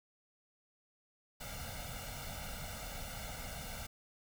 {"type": "noise with comb filter", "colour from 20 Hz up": "pink", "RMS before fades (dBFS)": -44, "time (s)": [1.4, 3.87], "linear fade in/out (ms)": 10, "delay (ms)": 1.4, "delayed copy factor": 0.95, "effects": []}